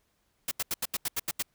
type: noise bursts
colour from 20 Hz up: white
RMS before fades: -30 dBFS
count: 9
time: 0.48-1.425 s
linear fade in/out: 5 ms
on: 33 ms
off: 81 ms
effects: pink hiss -73 dBFS RMS until 1.54 s